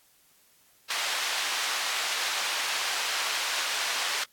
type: band-pass noise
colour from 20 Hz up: white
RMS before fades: -30 dBFS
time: 0.9-4.24 s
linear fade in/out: 5 ms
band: 830 to 4400 Hz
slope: 12 dB/octave
effects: white hiss -62 dBFS RMS until 4.32 s + AAC 64 kbps